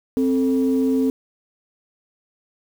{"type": "tone pair together", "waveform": "sine", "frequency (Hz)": [262.3, 442.3], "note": ["C4", "A4"], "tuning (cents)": [4, 9], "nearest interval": "major sixth", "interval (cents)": 905, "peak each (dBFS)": [-16, -22], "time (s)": [0.17, 1.1], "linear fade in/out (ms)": 0, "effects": ["tanh soft clip ceiling -10 dBFS", "7-bit"]}